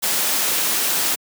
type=noise; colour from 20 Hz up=white; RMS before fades=-20 dBFS; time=0.02-1.16 s; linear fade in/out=20 ms; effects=high-pass 200 Hz 12 dB/octave